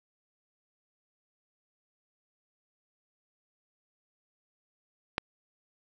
click, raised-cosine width 0.3 ms, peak -11 dBFS, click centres 5.181 s, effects none

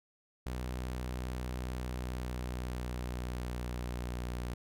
sawtooth tone with pitch glide, 62.4 to 60.55 Hz, B1 to B1, +19 to -34 cents, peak -32 dBFS, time 0.46-4.54 s, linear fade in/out 5 ms, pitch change -53 cents, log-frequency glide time 1.75-4.4 s, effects none

